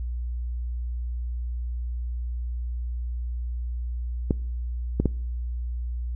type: clicks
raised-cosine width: 3 ms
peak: -8 dBFS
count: 3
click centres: 4.308 / 5 / 5.057 s
effects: noise-tail reverb RT60 0.6 s tail -25 dB re dry + added 60 Hz sine -27 dBFS peak until 6.15 s